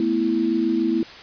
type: chord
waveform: sine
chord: A suspended second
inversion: none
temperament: equal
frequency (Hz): 220 / 246.9 / 329.6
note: A3 / B3 / E4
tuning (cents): 0 / 0 / 0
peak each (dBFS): -25 / -24 / -20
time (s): 0-1.03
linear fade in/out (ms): 2
effects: white hiss -40 dBFS RMS until 1.22 s + resampled to 11025 Hz